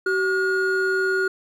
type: tone pair together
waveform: triangle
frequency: 380.3 / 1435.8 Hz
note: F#4 / F6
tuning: +48 / +48 cents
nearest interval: octave + major seventh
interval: 2300 cents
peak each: -20 dBFS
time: 0.06-1.28 s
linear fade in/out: 5 ms
effects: none